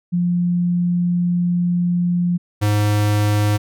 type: tone pair in turn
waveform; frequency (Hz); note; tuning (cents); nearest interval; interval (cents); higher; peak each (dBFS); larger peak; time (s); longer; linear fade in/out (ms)
sine / square; 175.6 / 104.41; F3 / G#2; +10 / +10; major sixth; 900; first; -15; neither; 0.12-2.38 / 2.61-3.58; first; 20
effects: none